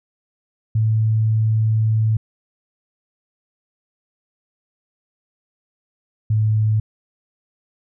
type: tone pair in turn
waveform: sine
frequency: 110 / 108.3 Hz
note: A2 / A2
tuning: 0 / -27 cents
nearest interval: unison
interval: 27 cents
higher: first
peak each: -14 dBFS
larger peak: neither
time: 0.75-2.17 / 6.3-6.8 s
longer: first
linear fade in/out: 5 ms
effects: none